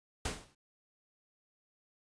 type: noise with exponential decay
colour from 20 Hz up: pink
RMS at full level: -32 dBFS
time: 0.25-0.55 s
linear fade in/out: 5 ms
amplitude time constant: 64 ms
effects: resampled to 22050 Hz